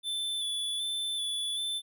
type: tone with vibrato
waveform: square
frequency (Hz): 3487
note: A7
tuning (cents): -16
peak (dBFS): -31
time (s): 0.03-1.82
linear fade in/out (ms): 50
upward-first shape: square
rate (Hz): 1.3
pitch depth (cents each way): 22
effects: none